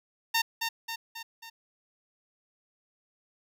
10% pulse tone with echo, 913 Hz, A#5, 36 cents flat, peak -15 dBFS, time 0.34-0.42 s, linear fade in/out 10 ms, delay 270 ms, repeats 4, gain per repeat -5 dB, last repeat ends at 1.5 s, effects none

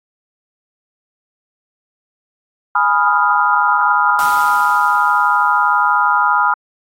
sine chord, F half-diminished seventh, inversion first, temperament equal, 830.6 / 987.8 / 1244.5 / 1396.9 Hz, Ab5 / Cb6 / Eb6 / F6, 0 / 0 / 0 / 0 cents, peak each -18 / -16 / -16 / -16 dBFS, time 2.75-6.54 s, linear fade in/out 5 ms
white noise with exponential decay, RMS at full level -27 dBFS, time 4.19-6.45 s, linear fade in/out 0 ms, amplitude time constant 490 ms
effects AAC 48 kbps

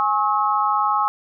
sine tone cluster, 833 / 1086 / 1284 Hz, G#5 / C#6 / E6, +5 / -36 / -46 cents, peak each -21 dBFS, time 0-1.08 s, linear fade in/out 0 ms, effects none

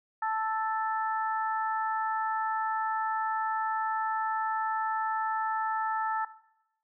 harmonic tone, 440 Hz, A4, in tune, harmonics 2 / 3 / 4, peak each -29 / -33 / -37 dBFS, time 0.22-6.25 s, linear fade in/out 5 ms, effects noise-tail reverb RT60 0.8 s tail -17 dB re dry

